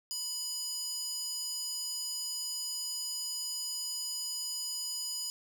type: tone with high-pass filter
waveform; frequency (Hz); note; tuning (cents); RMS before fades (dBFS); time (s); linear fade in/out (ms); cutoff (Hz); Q
square; 991; B5; +6; -37; 0.11-5.3; 0; 5700; 4.6
effects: none